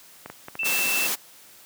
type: clicks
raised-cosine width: 0.5 ms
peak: -21 dBFS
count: 12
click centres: 0.26 / 0.3 / 0.484 / 0.554 / 0.633 / 0.666 / 0.696 / 0.791 / 0.859 / 0.976 / 1.023 / 1.062 s
type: tone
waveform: sine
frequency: 2664 Hz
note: E7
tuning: 18 cents sharp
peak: -24 dBFS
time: 0.59-1.07 s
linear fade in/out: 5 ms
type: high-pass noise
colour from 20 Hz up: white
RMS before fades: -26 dBFS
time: 0.64-1.16 s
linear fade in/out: 20 ms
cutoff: 170 Hz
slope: 96 dB/octave
effects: white hiss -50 dBFS RMS until 1.65 s + high-pass 100 Hz 12 dB/octave